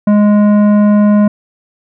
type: tone with tanh clipping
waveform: triangle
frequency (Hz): 207.7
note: G#3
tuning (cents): 0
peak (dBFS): -7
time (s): 0.07-1.28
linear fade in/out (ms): 5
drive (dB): 16
effects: none